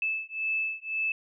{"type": "beating tone pair", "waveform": "sine", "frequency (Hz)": [2620, 2621.9], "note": ["E7", "E7"], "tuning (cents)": [-11, -10], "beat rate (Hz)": 1.9, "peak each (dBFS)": -31, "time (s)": [0.02, 1.12], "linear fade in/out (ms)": 2, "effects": []}